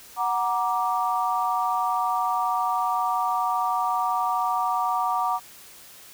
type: chord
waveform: sine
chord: Gb augmented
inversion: none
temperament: equal with one note detuned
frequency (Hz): 740 / 942.1 / 1174.7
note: Gb5 / Bb5 / D6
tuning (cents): 0 / +18 / 0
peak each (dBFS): -26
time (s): 0.16-5.4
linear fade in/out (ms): 50
effects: white hiss -47 dBFS RMS until 6.13 s